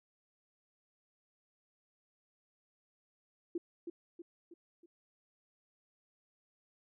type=tone with echo; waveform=sine; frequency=341.9 Hz; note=F4; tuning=37 cents flat; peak=-33 dBFS; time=3.55-3.58 s; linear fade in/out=5 ms; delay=320 ms; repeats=4; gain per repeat=-6 dB; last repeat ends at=4.86 s; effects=none